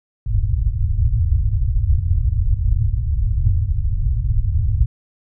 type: low-pass noise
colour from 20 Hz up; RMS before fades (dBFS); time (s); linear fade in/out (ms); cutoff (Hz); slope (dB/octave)
white; -17; 0.26-4.86; 10; 110; 48
effects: none